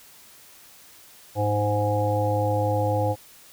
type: harmonic tone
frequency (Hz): 103.83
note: G#2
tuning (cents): 0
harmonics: 1 / 3 / 5 / 7 / 8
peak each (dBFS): -24 / -31 / -25 / -31 / -28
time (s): 1.35-3.16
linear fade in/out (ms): 50
effects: white hiss -50 dBFS RMS until 3.52 s